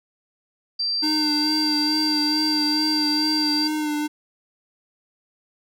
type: tone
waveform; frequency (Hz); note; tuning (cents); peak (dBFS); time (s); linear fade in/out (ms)
sine; 4699; D8; 0; -21; 0.79-3.68; 10
type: tone with vibrato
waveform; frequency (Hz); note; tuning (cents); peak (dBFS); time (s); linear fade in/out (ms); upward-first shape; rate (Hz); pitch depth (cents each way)
square; 302.3; D#4; -50; -23; 1.02-4.08; 20; sine; 2.3; 27
effects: none